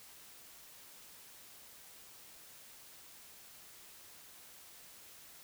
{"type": "silence", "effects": ["white hiss -56 dBFS RMS until 5.43 s"]}